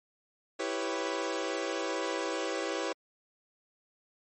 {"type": "chord", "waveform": "sawtooth", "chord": "C# half-diminished seventh", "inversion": "first", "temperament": "equal", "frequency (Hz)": [329.6, 392, 493.9, 554.4], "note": ["E4", "G4", "B4", "C#5"], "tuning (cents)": [0, 0, 0, 0], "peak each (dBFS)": -33, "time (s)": [0.59, 2.93], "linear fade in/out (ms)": 10, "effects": ["MP3 32 kbps"]}